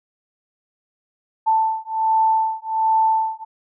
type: beating tone pair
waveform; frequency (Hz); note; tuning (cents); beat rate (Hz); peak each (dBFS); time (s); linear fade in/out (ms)
sine; 884 / 885.3; A5 / A5; +8 / +10; 1.3; -19 / -19; 1.46-3.45; 20
effects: none